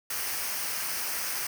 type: noise with comb filter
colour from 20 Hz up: white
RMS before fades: -32 dBFS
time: 0.1-1.47 s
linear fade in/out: 5 ms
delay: 0.27 ms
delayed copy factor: -0.55
effects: none